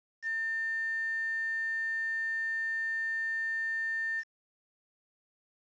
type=tone with quantisation; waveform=sine; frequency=1800 Hz; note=A6; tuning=39 cents sharp; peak=-30 dBFS; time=0.22-4.24 s; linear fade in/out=50 ms; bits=8; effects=resampled to 16000 Hz